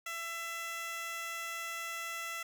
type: tone with high-pass filter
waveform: 15% pulse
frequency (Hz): 669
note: E5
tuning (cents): +25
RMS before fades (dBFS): -40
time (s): 0.06-2.43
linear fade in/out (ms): 5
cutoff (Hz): 1400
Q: 0.85
effects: none